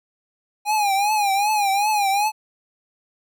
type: tone with vibrato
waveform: square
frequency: 818 Hz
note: G#5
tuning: 26 cents flat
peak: -18 dBFS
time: 0.65-2.32 s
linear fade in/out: 50 ms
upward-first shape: triangle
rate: 2.6 Hz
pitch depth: 110 cents each way
effects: none